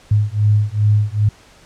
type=beating tone pair; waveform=sine; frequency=103.83 / 106.33 Hz; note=G#2 / G#2; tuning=0 / +41 cents; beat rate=2.5 Hz; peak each=-15 dBFS; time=0.11-1.29 s; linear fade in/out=5 ms; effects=pink hiss -47 dBFS RMS until 1.65 s + low-pass 8000 Hz 12 dB/octave

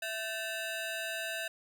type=ring-modulated tone; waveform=20% pulse; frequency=1100 Hz; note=C#6; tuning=14 cents flat; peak=-27 dBFS; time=0.02-1.48 s; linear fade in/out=5 ms; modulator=440 Hz; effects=none

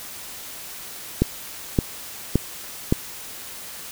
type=click train; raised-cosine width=3 ms; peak=-3 dBFS; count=4; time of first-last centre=1.22-2.925 s; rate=1.76 Hz; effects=white hiss -37 dBFS RMS until 3.91 s

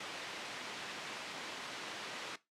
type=band-pass noise; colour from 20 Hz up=white; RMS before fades=-45 dBFS; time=0-2.36 s; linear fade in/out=5 ms; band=190 to 3300 Hz; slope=12 dB/octave; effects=noise-tail reverb RT60 0.2 s tail -17 dB re dry + low-pass 10000 Hz 12 dB/octave

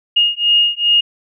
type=beating tone pair; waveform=sine; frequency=2851 / 2853.5 Hz; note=F7 / F7; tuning=+35 / +37 cents; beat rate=2.5 Hz; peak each=-14 dBFS; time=0.16-1.01 s; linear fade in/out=10 ms; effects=none

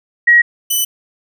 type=tone pair in turn; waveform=sine / 5% pulse; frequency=1902 / 2994 Hz; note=A#6 / F#7; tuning=+34 / +20 cents; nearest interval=minor sixth; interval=786 cents; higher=second; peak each=-5 dBFS; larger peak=neither; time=0.27-0.42 / 0.7-0.85 s; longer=neither; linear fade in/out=10 ms; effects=none

